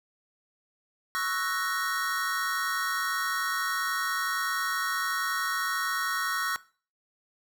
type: chord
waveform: square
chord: F# dominant seventh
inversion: second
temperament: equal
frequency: 1108.7 / 1318.5 / 1480 / 1864.7 Hz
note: C#6 / E6 / F#6 / A#6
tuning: 0 / 0 / 0 / 0 cents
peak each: -34 dBFS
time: 1.15-6.56 s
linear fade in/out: 0 ms
effects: noise-tail reverb RT60 0.4 s tail -19 dB re dry